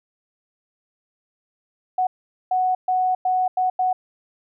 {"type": "tone bursts at uneven times", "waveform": "sine", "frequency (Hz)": 740, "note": "F#5", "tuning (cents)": 0, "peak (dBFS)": -17, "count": 6, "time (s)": [[1.98, 2.07], [2.51, 2.75], [2.88, 3.15], [3.25, 3.48], [3.57, 3.7], [3.79, 3.93]], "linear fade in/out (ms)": 5, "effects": []}